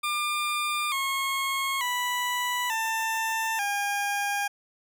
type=tone with pitch steps; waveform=20% pulse; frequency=1199 / 1086.9 / 985.2 / 893.1 / 809.5 Hz; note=D6 / C#6 / B5 / A5 / G#5; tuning=+36 / -34 / -5 / +26 / -45 cents; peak=-21 dBFS; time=0.03-4.48 s; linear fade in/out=10 ms; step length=890 ms; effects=none